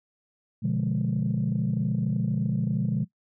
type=chord; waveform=sine; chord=B diminished seventh; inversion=none; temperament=equal; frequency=123.47 / 146.83 / 174.61 / 207.7 Hz; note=B2 / D3 / F3 / Ab3; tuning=0 / 0 / 0 / 0 cents; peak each=-28 dBFS; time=0.62-3.05 s; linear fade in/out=20 ms; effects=noise-tail reverb RT60 0.1 s tail -18 dB re dry + tanh soft clip ceiling -17 dBFS